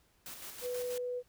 white noise with tremolo, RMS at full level -45 dBFS, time 0.26-0.98 s, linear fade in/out 2 ms, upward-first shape square, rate 6.2 Hz, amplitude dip 40%
sine tone, 493.9 Hz, B4, in tune, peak -34 dBFS, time 0.61-1.23 s, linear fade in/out 50 ms
effects pink hiss -70 dBFS RMS until 1.28 s

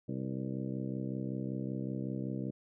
harmonic tone with a mistuned harmonic, 65.3 Hz, C2, 3 cents flat, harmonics 2 / 3 / 4 / 5 / 6 / 7 / 8 / 9, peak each -39 / -39 / -41 / -43 / -50 / -48 / -54 / -52 dBFS, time 0.08-2.51 s, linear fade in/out 10 ms, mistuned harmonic 7, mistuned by +52 cents, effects none

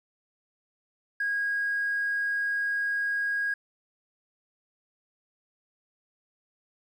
triangle tone, 1640 Hz, G#6, 22 cents flat, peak -22 dBFS, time 1.2-3.54 s, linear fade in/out 5 ms, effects tanh soft clip ceiling -23 dBFS

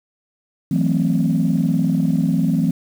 sine chord, F# half-diminished seventh, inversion third, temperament equal with one note detuned, 164.81 / 185 / 222.9 / 261.6 Hz, E3 / F#3 / A3 / C4, 0 / 0 / +23 / 0 cents, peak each -18 / -20 / -21 / -20 dBFS, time 0.71-2.71 s, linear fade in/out 5 ms, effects tanh soft clip ceiling -8 dBFS + 7-bit

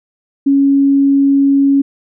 sine tone, 277.2 Hz, C#4, in tune, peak -7 dBFS, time 0.46-1.82 s, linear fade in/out 10 ms, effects none

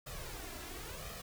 pink noise with flanger, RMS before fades -45 dBFS, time 0.06-1.22 s, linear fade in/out 10 ms, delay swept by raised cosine 1.6 to 3 ms, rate 0.96 Hz, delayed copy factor +0.65, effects none

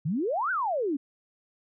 sine exponential two-way sweep, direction up then down, 137.3 to 1570 to 262.2 Hz, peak -25 dBFS, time 0.05-0.97 s, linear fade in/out 10 ms, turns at 0.51 s, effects none

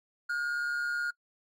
triangle tone pair together, 1429.2 / 1568 Hz, F6 / G6, +40 / 0 cents, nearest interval major second, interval 160 cents, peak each -27 / -37 dBFS, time 0.29-1.11 s, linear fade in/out 10 ms, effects noise-tail reverb RT60 0.1 s tail -25 dB re dry + MP3 64 kbps

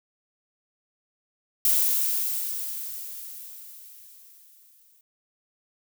violet noise with exponential decay, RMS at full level -20 dBFS, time 1.65-5.01 s, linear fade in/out 2 ms, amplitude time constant 730 ms, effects none

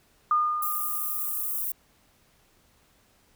sine tone with exponential decay, 1218 Hz, D#6, 37 cents flat, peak -18 dBFS, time 0.31-1.65 s, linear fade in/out 2 ms, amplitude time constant 290 ms
white high-pass noise, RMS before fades -30 dBFS, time 0.62-1.72 s, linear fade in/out 5 ms, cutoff 11000 Hz, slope 24 dB/octave
effects pink hiss -63 dBFS RMS until 3.35 s

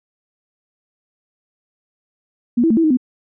sine tone with pitch steps, 239.7 / 327.7 / 224 / 328.5 / 311.1 / 252.4 Hz, A#3 / E4 / A3 / E4 / D#4 / B3, +48 / -10 / +31 / -6 / 0 / +38 cents, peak -11 dBFS, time 2.57-2.972 s, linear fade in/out 10 ms, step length 67 ms, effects none

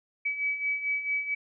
sine beating tone pair, 2282 / 2286.5 Hz, C#7 / D7, +50 / -47 cents, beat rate 4.5 Hz, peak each -34 / -28 dBFS, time 0.25-1.35 s, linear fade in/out 10 ms, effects none

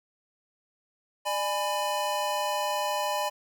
square chord, G# diminished, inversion second, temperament just, 598 / 830.6 / 996.7 Hz, D5 / G#5 / B5, +31 / 0 / +16 cents, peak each -32 dBFS, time 1.25-3.3 s, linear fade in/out 20 ms, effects 10-bit

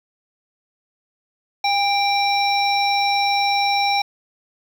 harmonic tone with a mistuned harmonic, 784 Hz, G5, in tune, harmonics 1 / 3 / 5 / 7, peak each -18 / -23 / -25 / -26 dBFS, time 1.64-4.02 s, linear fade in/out 5 ms, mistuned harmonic 1, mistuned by +44 cents, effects 7-bit

